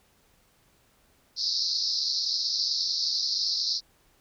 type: band-pass noise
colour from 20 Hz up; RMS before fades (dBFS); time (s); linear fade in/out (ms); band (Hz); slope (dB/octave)
white; -28; 1.36-3.81; 50; 4100 to 5400; 96
effects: pink hiss -64 dBFS RMS until 4.2 s